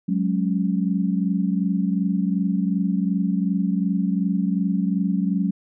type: chord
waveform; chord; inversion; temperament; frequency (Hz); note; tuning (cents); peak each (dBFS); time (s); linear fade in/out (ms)
sine; F# suspended second; none; equal; 185 / 207.7 / 277.2; F#3 / G#3 / C#4; 0 / 0 / 0; -21 / -24 / -27; 0.08-5.51; 10
effects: none